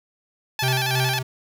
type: tone with vibrato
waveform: 10% pulse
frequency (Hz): 826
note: G#5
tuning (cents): -10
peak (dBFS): -14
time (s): 0.59-1.19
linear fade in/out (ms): 2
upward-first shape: square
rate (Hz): 11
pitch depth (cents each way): 78
type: tone with tremolo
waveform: square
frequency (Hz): 129.3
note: C3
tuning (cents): -20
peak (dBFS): -21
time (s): 0.62-1.23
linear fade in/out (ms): 10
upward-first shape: sine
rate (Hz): 3.2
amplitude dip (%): 55
effects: none